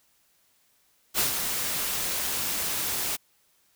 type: noise with ADSR envelope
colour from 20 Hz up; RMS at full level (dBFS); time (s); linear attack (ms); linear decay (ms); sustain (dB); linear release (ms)
white; -23; 1.14-3.17; 50; 120; -6; 21
effects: white hiss -66 dBFS RMS until 3.75 s